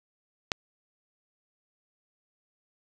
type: click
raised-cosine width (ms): 0.2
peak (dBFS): -8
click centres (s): 0.518
effects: none